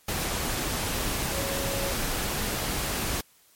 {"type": "tone in noise", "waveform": "sine", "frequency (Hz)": 550, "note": "C#5", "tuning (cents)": -14, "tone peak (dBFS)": -33, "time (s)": [1.32, 1.93], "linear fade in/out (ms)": 5, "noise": "pink", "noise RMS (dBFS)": -29, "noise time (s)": [0.08, 3.21], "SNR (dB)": -7, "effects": ["white hiss -60 dBFS RMS until 3.55 s", "MP3 64 kbps"]}